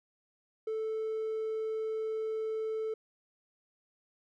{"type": "tone", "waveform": "triangle", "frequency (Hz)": 439.5, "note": "A4", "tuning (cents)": -2, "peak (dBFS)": -29, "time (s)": [0.67, 2.94], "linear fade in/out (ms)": 5, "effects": ["tanh soft clip ceiling -26 dBFS"]}